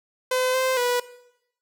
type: tone with pitch steps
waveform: sawtooth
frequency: 510 / 519 / 489.7 Hz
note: C5 / C5 / B4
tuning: -44 / -14 / -15 cents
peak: -17 dBFS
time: 0.31-1 s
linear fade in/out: 5 ms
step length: 230 ms
effects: noise-tail reverb RT60 0.8 s tail -17 dB re dry